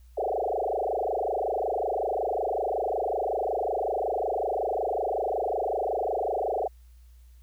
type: tone with frequency modulation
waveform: sine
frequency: 593 Hz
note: D5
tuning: 17 cents sharp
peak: -25 dBFS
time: 0.17-6.68 s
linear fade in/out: 10 ms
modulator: 25.4 Hz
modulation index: 7.6
effects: added 60 Hz sine -49 dBFS peak until 7.42 s + white hiss -68 dBFS RMS until 7.42 s